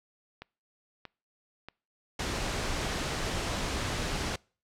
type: click train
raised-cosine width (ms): 0.3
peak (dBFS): -26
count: 5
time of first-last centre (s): 0.42-2.952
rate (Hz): 1.58
type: noise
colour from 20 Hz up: pink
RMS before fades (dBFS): -32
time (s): 2.19-4.36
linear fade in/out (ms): 5
effects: noise-tail reverb RT60 0.4 s tail -26 dB re dry + low-pass 7000 Hz 12 dB/octave